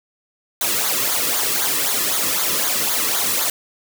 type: noise with flanger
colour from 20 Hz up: white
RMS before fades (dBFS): -20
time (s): 0.61-3.5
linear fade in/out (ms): 2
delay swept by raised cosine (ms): 0.37 to 1.37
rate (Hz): 3.9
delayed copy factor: -0.7
effects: none